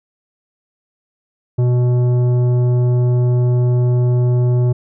triangle tone with tanh clipping, 123.3 Hz, B2, 2 cents flat, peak -13 dBFS, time 1.58-4.73 s, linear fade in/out 10 ms, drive 15 dB, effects none

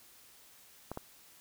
clicks, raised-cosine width 1 ms, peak -24 dBFS, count 2, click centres 0.916 / 0.974 s, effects white hiss -59 dBFS RMS until 1.4 s

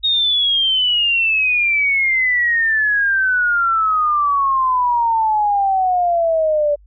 sine exponential sweep, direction down, 3749 to 578 Hz, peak -13 dBFS, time 0.03-6.76 s, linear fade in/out 20 ms, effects added 50 Hz sine -44 dBFS peak until 6.86 s

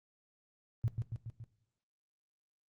sine tone with echo, 114.2 Hz, A#2, 35 cents flat, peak -28 dBFS, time 0.84-0.88 s, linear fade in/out 0 ms, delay 140 ms, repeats 4, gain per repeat -4 dB, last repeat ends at 1.44 s, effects noise-tail reverb RT60 0.7 s tail -18 dB re dry + Opus 24 kbps

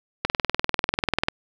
click train, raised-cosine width 0.3 ms, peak -4 dBFS, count 22, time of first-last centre 0.25-1.284 s, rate 20.3 Hz, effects none

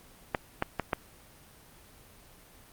clicks, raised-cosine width 0.5 ms, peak -11 dBFS, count 4, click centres 0.348 / 0.624 / 0.797 / 0.932 s, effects pink hiss -55 dBFS RMS until 2.72 s + Opus 24 kbps

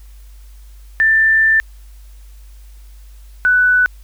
sine tone pair in turn, 1777 / 1490 Hz, A6 / F#6, +17 / +12 cents, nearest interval minor third, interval 305 cents, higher first, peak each -9 / -9 dBFS, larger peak neither, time 1-1.6 / 3.45-3.86 s, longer first, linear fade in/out 0 ms, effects added 50 Hz sine -36 dBFS peak until 4.03 s + white hiss -53 dBFS RMS until 4.03 s

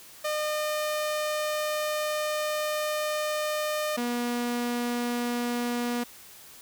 sawtooth tone pair in turn, 607 / 240.9 Hz, D#5 / B3, -43 / -43 cents, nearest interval octave + major third, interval 1600 cents, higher first, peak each -23 dBFS, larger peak neither, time 0.24-3.97 / 3.97-6.04 s, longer first, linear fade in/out 10 ms, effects white hiss -49 dBFS RMS until 6.61 s

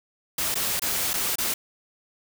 white noise with dropouts, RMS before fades -26 dBFS, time 0.38-1.54 s, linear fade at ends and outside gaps 5 ms, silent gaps 0.544-0.554 / 0.796-0.819 / 1.134-1.138 / 1.357-1.383 s, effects none

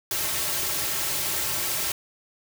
white noise with comb filter, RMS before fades -27 dBFS, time 0.11-1.92 s, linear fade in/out 2 ms, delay 4.1 ms, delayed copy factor -0.95, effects none

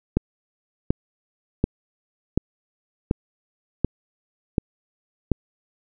click train, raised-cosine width 3 ms, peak -5 dBFS, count 8, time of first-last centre 0.17-5.317 s, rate 1.36 Hz, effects none

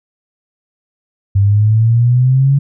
sine exponential sweep, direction up, 97.6 to 141.2 Hz, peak -7 dBFS, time 1.35-2.59 s, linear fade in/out 10 ms, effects none

